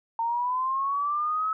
sine linear sweep, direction up, 908 to 1295 Hz, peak -24 dBFS, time 0.19-1.53 s, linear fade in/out 2 ms, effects none

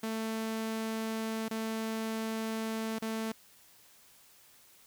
sawtooth tone with dropouts, 222.1 Hz, A3, 16 cents sharp, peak -29 dBFS, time 0.03-3.32 s, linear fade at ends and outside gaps 5 ms, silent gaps 1.484-1.509 / 2.987-3.021 s, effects white hiss -60 dBFS RMS until 4.86 s

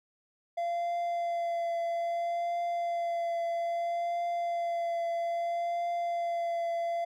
triangle tone with vibrato, 685 Hz, F5, 34 cents flat, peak -27 dBFS, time 0.57-7.05 s, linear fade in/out 10 ms, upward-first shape triangle, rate 0.61 Hz, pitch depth 18 cents each way, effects none

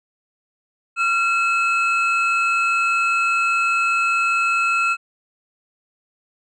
triangle tone pair together, 1372.5 / 2591 Hz, F6 / E7, -31 / -30 cents, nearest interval major seventh, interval 1101 cents, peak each -17 / -18 dBFS, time 0.96-4.97 s, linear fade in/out 50 ms, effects resampled to 24000 Hz

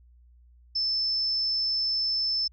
sine tone, 5274 Hz, E8, in tune, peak -24 dBFS, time 0.75-2.48 s, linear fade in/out 10 ms, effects added 60 Hz sine -53 dBFS peak until 2.52 s

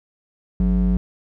triangle ring-modulated tone, 116.54 Hz, A#2, in tune, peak -10 dBFS, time 0.6-0.97 s, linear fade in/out 0 ms, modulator 66.2 Hz, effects none

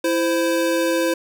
square tone pair together, 332.2 / 520 Hz, E4 / C5, +13 / -11 cents, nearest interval minor sixth, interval 776 cents, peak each -21 dBFS, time 0.04-1.14 s, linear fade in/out 5 ms, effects none

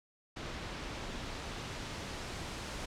pink noise with low-pass filter sweep, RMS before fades -42 dBFS, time 0.36-2.86 s, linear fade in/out 10 ms, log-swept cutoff 4400 to 7200 Hz, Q 0.76, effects none

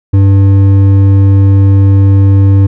triangle tone with hard clipping, 98 Hz, G2, in tune, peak -4 dBFS, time 0.13-2.67 s, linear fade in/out 10 ms, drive 11 dB, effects none

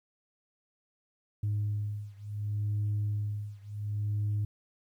sine beating tone pair, 103.83 / 104.52 Hz, G#2 / G#2, 0 / +12 cents, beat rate 0.69 Hz, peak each -31 / -32 dBFS, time 1.43-4.45 s, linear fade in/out 5 ms, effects tanh soft clip ceiling -25 dBFS + 11-bit

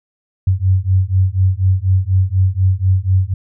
sine beating tone pair, 92.2 / 96.3 Hz, F#2 / G2, -6 / -30 cents, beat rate 4.1 Hz, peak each -14 dBFS, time 0.47-3.34 s, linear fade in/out 5 ms, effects none

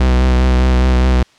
45% pulse tone with vibrato, 63.2 Hz, B1, 41 cents sharp, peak -9 dBFS, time 0-1.23 s, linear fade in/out 5 ms, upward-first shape sine, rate 4.9 Hz, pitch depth 25 cents each way, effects white hiss -50 dBFS RMS until 1.38 s + low-pass 5000 Hz 12 dB/octave

